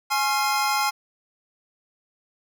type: tone cluster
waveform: square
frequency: 836 / 1076 / 1376 / 2103 / 5090 Hz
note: G#5 / C6 / F6 / C7 / D#8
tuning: +11 / +48 / -26 / +8 / +39 cents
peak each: -25 / -29 / -28 / -31 / -31 dBFS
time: 0.1-0.91 s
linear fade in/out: 20 ms
effects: none